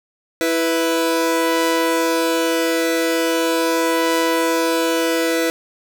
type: tone pair together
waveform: sawtooth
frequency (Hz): 329.6 / 494.2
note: E4 / B4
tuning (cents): 0 / +1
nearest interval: perfect fifth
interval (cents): 701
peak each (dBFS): -15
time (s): 0.41-5.5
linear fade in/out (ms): 0
effects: 8-bit